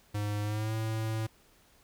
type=tone with pitch glide; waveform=square; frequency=103.83 to 110.64 Hz; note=G#2 to A2; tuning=0 to +10 cents; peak=-31 dBFS; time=0.14-1.27 s; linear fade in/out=10 ms; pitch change=+110 cents; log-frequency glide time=0.42-0.74 s; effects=pink hiss -63 dBFS RMS until 1.83 s